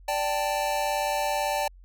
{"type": "chord", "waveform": "square", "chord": "D suspended fourth", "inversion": "none", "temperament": "just", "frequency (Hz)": [587.3, 783.1, 881], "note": ["D5", "G5", "A5"], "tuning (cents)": [0, -2, 2], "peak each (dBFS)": -30, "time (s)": [0.08, 1.68], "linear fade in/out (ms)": 5, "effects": ["added 45 Hz sine -47 dBFS peak until 1.84 s"]}